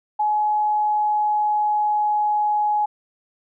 sine tone with pitch glide, 845 to 839.6 Hz, G#5 to G#5, +30 to +19 cents, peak -17 dBFS, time 0.19-2.86 s, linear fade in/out 10 ms, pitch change -11 cents, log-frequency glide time 0.58-2.63 s, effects none

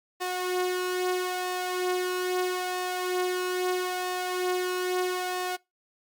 sawtooth tone with flanger, 364.3 Hz, F#4, 27 cents flat, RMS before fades -29 dBFS, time 0.2-5.57 s, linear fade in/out 20 ms, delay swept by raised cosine 1.1 to 3.5 ms, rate 0.77 Hz, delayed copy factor +0.5, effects noise-tail reverb RT60 0.2 s tail -23 dB re dry + Opus 48 kbps

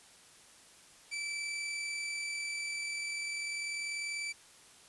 sawtooth tone with amplitude modulation, 2321 Hz, D7, 21 cents flat, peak -31 dBFS, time 1.11-4.33 s, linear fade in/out 20 ms, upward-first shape sine, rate 40.3 Hz, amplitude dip 25%, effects white hiss -58 dBFS RMS until 4.88 s + resampled to 24000 Hz

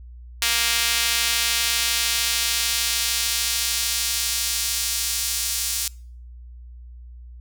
sawtooth tone with high-pass filter sweep, 233.2 Hz, A#3, 1 cent sharp, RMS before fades -23 dBFS, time 0.42-5.88 s, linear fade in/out 2 ms, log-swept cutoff 2700 to 6000 Hz, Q 0.87, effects noise-tail reverb RT60 0.5 s tail -25 dB re dry + added 60 Hz sine -38 dBFS peak until 7.4 s

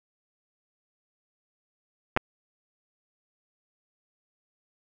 clicks, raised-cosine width 0.5 ms, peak -8 dBFS, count 2, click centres 2.165 / 2.173 s, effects none

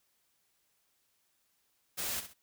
white noise with echo, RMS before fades -36 dBFS, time 1.97-2.21 s, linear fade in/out 20 ms, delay 65 ms, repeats 2, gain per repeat -10 dB, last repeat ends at 2.34 s, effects white hiss -75 dBFS RMS until 2.42 s

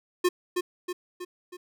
square tone with echo, 358.8 Hz, F4, 47 cents sharp, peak -20 dBFS, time 0.24-0.29 s, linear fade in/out 10 ms, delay 320 ms, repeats 4, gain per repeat -5 dB, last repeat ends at 1.57 s, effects none

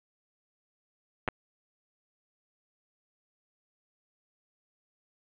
clicks, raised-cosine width 0.5 ms, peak -14 dBFS, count 2, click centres 1.278 / 1.286 s, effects resampled to 8000 Hz + 7-bit

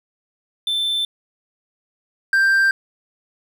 triangle tone pair in turn, 3541 / 1577.3 Hz, A7 / G6, +10 / +10 cents, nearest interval octave + major second, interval 1400 cents, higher first, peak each -17 / -11 dBFS, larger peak second, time 0.67-1.05 / 2.33-2.71 s, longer neither, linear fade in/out 2 ms, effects none

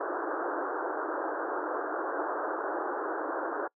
pink band-pass noise, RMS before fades -33 dBFS, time 0-3.68 s, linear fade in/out 10 ms, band 300 to 1600 Hz, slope 96 dB/octave, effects noise-tail reverb RT60 0.1 s tail -26 dB re dry

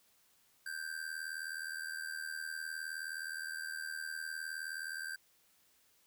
square tone with amplitude modulation, 1568 Hz, G6, in tune, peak -37 dBFS, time 0.66-5.16 s, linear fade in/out 5 ms, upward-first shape sine, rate 79.4 Hz, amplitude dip 75%, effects white hiss -70 dBFS RMS until 6.06 s

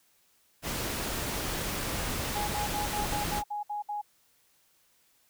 pink noise, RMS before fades -33 dBFS, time 0.62-3.43 s, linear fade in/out 50 ms
sine tone bursts, 830.6 Hz, G#5, in tune, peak -31 dBFS, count 9, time 2.35-4.016 s, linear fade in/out 10 ms, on 130 ms, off 62 ms
effects white hiss -67 dBFS RMS until 5.29 s

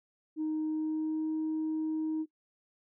sine tone with pitch glide, 311.1 to 314.2 Hz, D#4 to D#4, 0 to +17 cents, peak -28 dBFS, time 0.36-2.26 s, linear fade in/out 50 ms, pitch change +17 cents, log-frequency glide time 0.66-1.32 s, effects noise-tail reverb RT60 0.1 s tail -20 dB re dry + tanh soft clip ceiling -27 dBFS

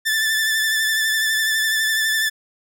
sawtooth tone with vibrato, 1760 Hz, A6, in tune, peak -14 dBFS, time 0.05-2.3 s, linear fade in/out 20 ms, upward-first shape sine, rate 12 Hz, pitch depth 29 cents each way, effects none

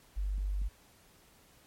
sine tone, 48.88 Hz, G1, 4 cents flat, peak -30 dBFS, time 0.16-0.69 s, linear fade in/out 20 ms
clicks, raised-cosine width 5 ms, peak -37 dBFS, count 2, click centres 0.382 / 0.617 s
effects pink hiss -62 dBFS RMS until 1.66 s + MP3 64 kbps

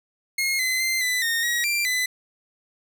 sawtooth tone with pitch steps, 2152 / 2041 / 2080 / 1999 / 1842 / 1903 / 2366 / 2008 Hz, C7 / C7 / C7 / B6 / A#6 / A#6 / D7 / B6, +48 / -44 / -11 / +20 / -21 / +35 / +12 / +28 cents, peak -18 dBFS, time 0.38-2.06 s, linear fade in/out 5 ms, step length 210 ms, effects none

